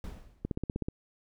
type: noise with exponential decay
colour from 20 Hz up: brown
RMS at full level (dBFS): -36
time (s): 0.04-0.55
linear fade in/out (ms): 1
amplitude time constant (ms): 110
type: click train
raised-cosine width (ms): 3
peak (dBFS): -19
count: 8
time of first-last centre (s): 0.45-0.885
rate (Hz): 16.1
effects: none